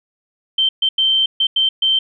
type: tone bursts at uneven times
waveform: sine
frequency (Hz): 3118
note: G7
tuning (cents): -10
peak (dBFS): -12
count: 6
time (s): 0.58-0.69 / 0.82-0.89 / 0.98-1.26 / 1.4-1.47 / 1.56-1.69 / 1.82-1.99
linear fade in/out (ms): 5
effects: none